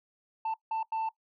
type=tone bursts at uneven times; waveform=sine; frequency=889 Hz; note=A5; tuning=18 cents sharp; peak=-26 dBFS; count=3; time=0.45-0.54 / 0.71-0.83 / 0.92-1.09 s; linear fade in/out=5 ms; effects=noise-tail reverb RT60 0.1 s tail -20 dB re dry + tanh soft clip ceiling -28 dBFS